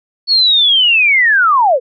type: linear sweep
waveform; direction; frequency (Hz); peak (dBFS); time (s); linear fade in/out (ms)
sine; down; 4435 to 461.5; -7; 0.27-1.8; 50
effects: none